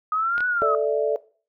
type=linear two-way sweep; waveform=sine; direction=up then down; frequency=1244.5 to 1489 to 1244.5 Hz; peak=-20 dBFS; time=0.12-0.75 s; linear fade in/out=2 ms; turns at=0.47 s
type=clicks; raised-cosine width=0.3 ms; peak=-18 dBFS; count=2; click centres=0.38 / 0.406 s
type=chord; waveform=sine; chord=A suspended fourth; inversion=none; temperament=equal; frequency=440 / 587.3 / 659.3 Hz; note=A4 / D5 / E5; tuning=0 / 0 / 0 cents; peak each=-22 / -23 / -26 dBFS; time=0.62-1.16 s; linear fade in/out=0 ms
effects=noise-tail reverb RT60 0.4 s tail -19 dB re dry